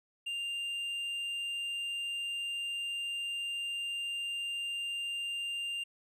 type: tone with tanh clipping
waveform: sine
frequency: 2794 Hz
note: F7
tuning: in tune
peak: -35 dBFS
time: 0.26-5.84 s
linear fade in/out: 10 ms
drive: 5 dB
effects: none